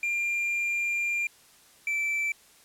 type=tone pair in turn; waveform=triangle; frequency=2392 / 2328 Hz; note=D7 / D7; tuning=+31 / -16 cents; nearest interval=unison; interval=47 cents; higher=first; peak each=-24 dBFS; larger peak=neither; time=0.03-1.27 / 1.87-2.32 s; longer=first; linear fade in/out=2 ms; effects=white hiss -57 dBFS RMS until 2.64 s + low-pass 12000 Hz 12 dB/octave